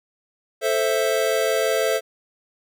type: chord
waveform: square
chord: A minor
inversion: none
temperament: equal with one note detuned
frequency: 440 / 526 / 659.3 Hz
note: A4 / C5 / E5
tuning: 0 / +9 / 0 cents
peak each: -24 dBFS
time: 0.61-2.01 s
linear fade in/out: 50 ms
effects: none